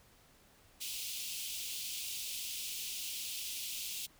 pink high-pass noise, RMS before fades -41 dBFS, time 0.8-4.07 s, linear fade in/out 20 ms, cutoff 2600 Hz, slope 48 dB/octave, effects pink hiss -64 dBFS RMS until 4.19 s

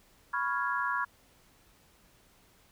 sine chord, C# dominant seventh, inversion third, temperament equal, 987.8 / 1108.7 / 1396.9 / 1661.2 Hz, B5 / C#6 / E#6 / G#6, 0 / 0 / 0 / 0 cents, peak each -34 dBFS, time 0.33-1.05 s, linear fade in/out 10 ms, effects pink hiss -63 dBFS RMS until 2.71 s

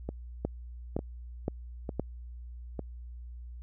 two click trains, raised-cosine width 2 ms, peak -16 / -21 dBFS, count 4 / 4, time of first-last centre 0.45-1.996 / 0.09-2.793 s, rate 1.94 / 1.11 Hz, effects added 60 Hz sine -41 dBFS peak until 3.62 s

